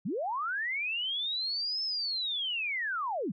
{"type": "linear two-way sweep", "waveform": "sine", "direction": "up then down", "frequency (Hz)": [144, 5290, 144], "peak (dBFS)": -30, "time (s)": [0.05, 3.32], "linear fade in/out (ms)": 10, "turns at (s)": 1.83, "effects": []}